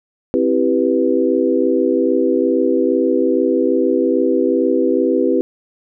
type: chord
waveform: sine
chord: C major seventh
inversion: none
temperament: equal with one note detuned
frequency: 263.3 / 329.6 / 392 / 493.9 Hz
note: C4 / E4 / G4 / B4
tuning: +11 / 0 / 0 / 0 cents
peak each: -18 dBFS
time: 0.34-5.41 s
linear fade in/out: 0 ms
effects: none